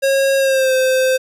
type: tone with pitch glide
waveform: square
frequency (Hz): 544 to 519.4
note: C#5 to C5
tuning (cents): -33 to -13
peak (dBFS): -13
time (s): 0.02-1.18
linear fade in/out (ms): 20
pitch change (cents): -80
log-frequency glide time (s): 0.37-0.74
effects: resampled to 32000 Hz + 9-bit